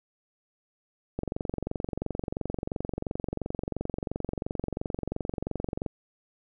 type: click train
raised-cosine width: 2 ms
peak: -17 dBFS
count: 108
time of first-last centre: 1.19-5.862 s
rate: 22.9 Hz
effects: none